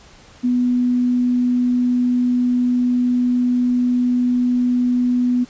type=tone; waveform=sine; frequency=246.9 Hz; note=B3; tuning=in tune; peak=-14 dBFS; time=0.43-5.45 s; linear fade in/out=20 ms; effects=pink hiss -46 dBFS RMS until 5.49 s + resampled to 16000 Hz